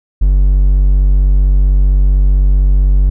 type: tone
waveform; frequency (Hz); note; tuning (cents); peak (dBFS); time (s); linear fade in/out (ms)
triangle; 47.82; G1; -42; -4; 0.21-3.1; 10
effects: none